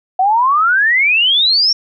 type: exponential sweep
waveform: sine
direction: up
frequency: 730 to 5588 Hz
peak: -9 dBFS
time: 0.19-1.73 s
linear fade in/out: 5 ms
effects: none